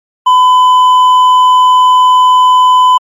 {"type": "tone with hard clipping", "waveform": "sine", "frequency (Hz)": 1007, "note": "B5", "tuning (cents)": 33, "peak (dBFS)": -4, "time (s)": [0.26, 2.98], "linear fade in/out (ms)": 10, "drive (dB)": 4, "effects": ["MP3 64 kbps"]}